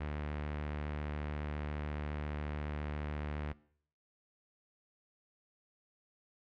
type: tone with low-pass filter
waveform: sawtooth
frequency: 74.4 Hz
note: D2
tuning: 23 cents sharp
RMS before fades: -39 dBFS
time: 0-3.53 s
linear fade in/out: 10 ms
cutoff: 2200 Hz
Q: 1.4
effects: noise-tail reverb RT60 0.6 s tail -21 dB re dry